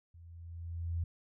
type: tone with level ramp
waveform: sine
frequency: 84.4 Hz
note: E2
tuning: 41 cents sharp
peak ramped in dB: -52 to -30 dBFS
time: 0.14-1.04 s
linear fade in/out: 5 ms
effects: none